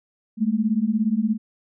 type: beating tone pair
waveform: sine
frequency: 207.7 / 224.7 Hz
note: G#3 / A3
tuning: 0 / +37 cents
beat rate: 17 Hz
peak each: -22 / -21 dBFS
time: 0.37-1.38 s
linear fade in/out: 50 ms
effects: none